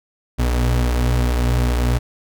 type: tone pair together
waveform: 35% pulse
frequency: 60.53 / 123.47 Hz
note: B1 / B2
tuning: -34 / 0 cents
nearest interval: octave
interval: 1234 cents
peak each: -14 / -24 dBFS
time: 0.38-1.99 s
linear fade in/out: 20 ms
effects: none